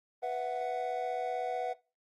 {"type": "chord", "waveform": "triangle", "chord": "B suspended fourth", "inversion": "none", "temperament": "equal with one note detuned", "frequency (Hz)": [493.9, 664.2, 740], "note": ["B4", "E5", "F#5"], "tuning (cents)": [0, 13, 0], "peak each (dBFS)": [-35, -36, -32], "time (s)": [0.22, 1.74], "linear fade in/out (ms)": 20, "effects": ["noise-tail reverb RT60 0.3 s tail -21 dB re dry", "Opus 24 kbps"]}